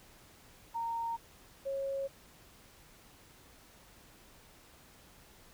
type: tone pair in turn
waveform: sine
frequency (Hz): 923 / 546.9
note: A#5 / C#5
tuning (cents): -17 / -23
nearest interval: major sixth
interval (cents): 906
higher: first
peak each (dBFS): -33 / -33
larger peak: neither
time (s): 0.74-1.17 / 1.65-2.08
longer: neither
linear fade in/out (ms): 20
effects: pink hiss -59 dBFS RMS until 5.53 s